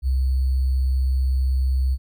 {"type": "tone with sample-and-hold", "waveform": "sine", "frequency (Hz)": 65.41, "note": "C2", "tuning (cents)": 0, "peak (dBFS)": -17, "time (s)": [0.02, 1.98], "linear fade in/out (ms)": 50, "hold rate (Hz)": 4410, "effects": []}